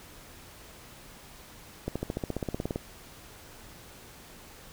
accelerating click train, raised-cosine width 2 ms, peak -17 dBFS, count 15, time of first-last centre 1.88-2.759 s, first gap 76 ms, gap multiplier 0.97, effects pink hiss -50 dBFS RMS until 4.72 s

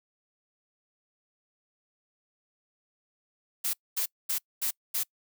blue noise bursts, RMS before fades -29 dBFS, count 5, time 3.64-5.035 s, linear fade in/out 10 ms, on 95 ms, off 230 ms, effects noise-tail reverb RT60 0.1 s tail -26 dB re dry

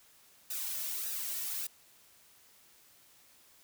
blue noise with flanger, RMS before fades -37 dBFS, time 0.5-1.67 s, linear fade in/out 5 ms, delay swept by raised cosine 0.91 to 2.51 ms, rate 1.7 Hz, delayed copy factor -0.65, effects white hiss -62 dBFS RMS until 3.63 s

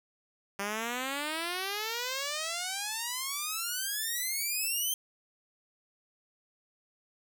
5% pulse exponential sweep, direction up, 196.1 to 3158 Hz, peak -21 dBFS, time 0.59-4.94 s, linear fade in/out 2 ms, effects none

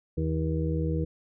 harmonic tone, 79.7 Hz, D#2, 42 cents sharp, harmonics 1 / 2 / 4 / 5 / 6, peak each -29 / -29 / -33 / -41 / -34 dBFS, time 0.17-1.05 s, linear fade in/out 10 ms, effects none

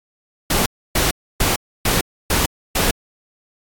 pink noise bursts, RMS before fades -17 dBFS, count 6, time 0.5-2.91 s, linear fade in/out 5 ms, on 160 ms, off 290 ms, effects AAC 64 kbps

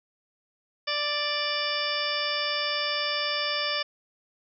harmonic tone, 588 Hz, D5, 2 cents sharp, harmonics 1 / 2 / 3 / 4 / 5 / 6 / 8 / 9, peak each -34 / -34 / -34 / -34 / -34 / -34 / -34 / -34 dBFS, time 0.87-3.83 s, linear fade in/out 10 ms, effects none

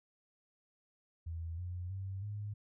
sine tone with pitch steps, 82.8 / 89.26 / 96.22 / 103.72 Hz, E2 / F2 / G2 / G#2, +8 / +38 / -32 / -2 cents, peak -38 dBFS, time 1.26-2.54 s, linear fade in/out 10 ms, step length 320 ms, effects none

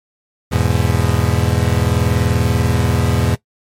35% pulse chord, E major, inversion none, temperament equal with one note detuned, 82.41 / 102.99 / 123.47 Hz, E2 / G#2 / B2, 0 / -14 / 0 cents, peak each -16 dBFS, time 0.51-3.36 s, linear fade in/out 20 ms, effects noise-tail reverb RT60 0.1 s tail -18 dB re dry + MP3 64 kbps

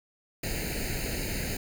pink noise with comb filter, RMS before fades -32 dBFS, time 0.43-1.57 s, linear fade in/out 5 ms, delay 0.44 ms, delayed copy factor +0.9, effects none

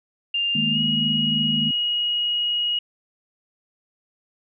sine tone with pitch glide, 2800 to 2892 Hz, F7 to F#7, +4 to -40 cents, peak -20 dBFS, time 0.34-2.79 s, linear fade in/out 5 ms, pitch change +56 cents, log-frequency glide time 0.71-0.79 s
sine chord, D# suspended fourth, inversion none, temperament equal with one note detuned, 155.56 / 209.9 / 233.1 Hz, D#3 / G#3 / A#3, 0 / +19 / 0 cents, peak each -28 / -27 / -26 dBFS, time 0.55-1.71 s, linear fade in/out 5 ms
effects none

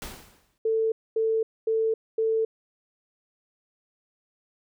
pink noise with exponential decay, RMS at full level -35 dBFS, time 0.02-0.58 s, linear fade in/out 1 ms, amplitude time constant 120 ms
sine tone bursts, 445.1 Hz, A4, 20 cents sharp, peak -21 dBFS, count 4, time 0.65-2.45 s, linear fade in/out 5 ms, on 270 ms, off 240 ms
effects none

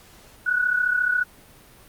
sine tone pair together, 1465.7 / 1500 Hz, F#6 / F#6, -17 / +23 cents, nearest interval unison, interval 40 cents, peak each -20 / -25 dBFS, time 0.46-1.24 s, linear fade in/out 10 ms, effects pink hiss -50 dBFS RMS until 1.88 s + Opus 48 kbps

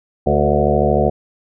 harmonic tone with a mistuned harmonic, 73.2 Hz, D2, 5 cents flat, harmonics 1 / 2 / 3 / 5 / 6 / 7 / 8 / 9 / 10, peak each -21 / -21 / -21 / -21 / -21 / -21 / -21 / -21 / -21 dBFS, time 0.26-1.1 s, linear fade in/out 10 ms, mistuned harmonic 6, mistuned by +29 cents, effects none

